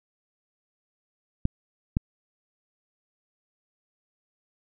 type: clicks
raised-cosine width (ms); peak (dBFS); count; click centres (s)
5; -10; 2; 1.454 / 1.969
effects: none